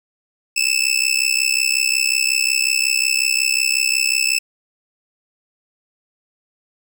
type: tone with amplitude modulation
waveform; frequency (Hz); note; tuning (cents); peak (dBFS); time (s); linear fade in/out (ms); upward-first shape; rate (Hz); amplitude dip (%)
20% pulse; 2629; E7; -5; -7; 0.56-4.39; 10; sine; 65.5; 95
effects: none